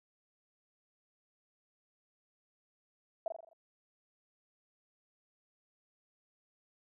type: tone with echo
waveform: sine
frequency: 659.3 Hz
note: E5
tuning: in tune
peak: -31 dBFS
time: 3.26-3.28 s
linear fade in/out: 2 ms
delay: 42 ms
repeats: 6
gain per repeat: -5 dB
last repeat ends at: 3.532 s
effects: none